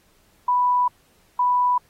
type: tone bursts at uneven times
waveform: sine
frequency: 987.8 Hz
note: B5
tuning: in tune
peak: -16 dBFS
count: 2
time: 0.48-0.88 / 1.39-1.78 s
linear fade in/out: 5 ms
effects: pink hiss -60 dBFS RMS until 1.89 s + AAC 48 kbps